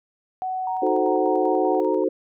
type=tone; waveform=sine; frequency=747 Hz; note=F#5; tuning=16 cents sharp; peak=-24 dBFS; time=0.42-1.8 s; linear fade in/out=0 ms
type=tone with tremolo; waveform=sine; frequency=932.3 Hz; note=A#5; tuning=in tune; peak=-28 dBFS; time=0.67-2.04 s; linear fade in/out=2 ms; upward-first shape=square; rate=5.1 Hz; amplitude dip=45%
type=chord; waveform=sine; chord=D# diminished seventh; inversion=none; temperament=equal; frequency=311.1 / 370 / 440 / 523.3 Hz; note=D#4 / F#4 / A4 / C5; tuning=0 / 0 / 0 / 0 cents; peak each=-25 / -23 / -25 / -25 dBFS; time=0.82-2.09 s; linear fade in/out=5 ms
effects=none